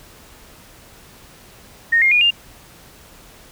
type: tone with pitch steps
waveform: sine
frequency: 1850 / 2125 / 2441 / 2804 Hz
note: A#6 / C7 / D#7 / F7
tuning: -14 / +26 / -34 / +6 cents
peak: -11 dBFS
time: 1.92-2.308 s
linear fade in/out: 10 ms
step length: 97 ms
effects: pink hiss -45 dBFS RMS until 3.51 s